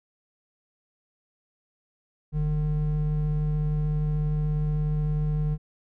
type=tone pair together; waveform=triangle; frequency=44.81 / 151.1 Hz; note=F1 / D3; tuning=+45 / +50 cents; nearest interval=octave + major sixth; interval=2105 cents; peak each=-26 / -22 dBFS; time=2.32-5.58 s; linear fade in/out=50 ms; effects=none